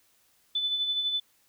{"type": "tone with tremolo", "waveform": "sine", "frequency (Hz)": 3500, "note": "A7", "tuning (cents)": -10, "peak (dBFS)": -24, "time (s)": [0.55, 1.2], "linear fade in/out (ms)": 5, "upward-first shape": "sine", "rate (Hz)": 12, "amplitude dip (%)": 45, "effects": ["white hiss -66 dBFS RMS until 1.48 s"]}